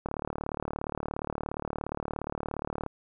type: click train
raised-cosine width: 1 ms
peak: -18 dBFS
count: 105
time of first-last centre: 0.06-2.863 s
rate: 37.1 Hz
effects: none